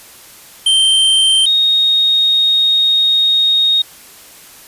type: tone pair in turn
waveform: square / sine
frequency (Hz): 3132 / 3728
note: G7 / A#7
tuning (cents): -2 / -1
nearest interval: minor third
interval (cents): 301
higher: second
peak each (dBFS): -9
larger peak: neither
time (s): 0.66-1.46 / 1.46-3.82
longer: second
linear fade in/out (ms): 5
effects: white hiss -39 dBFS RMS until 4.67 s + resampled to 32000 Hz